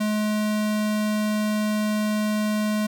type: tone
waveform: square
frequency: 212.3 Hz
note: G#3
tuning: 38 cents sharp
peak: -22 dBFS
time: 0-2.87 s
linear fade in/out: 10 ms
effects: none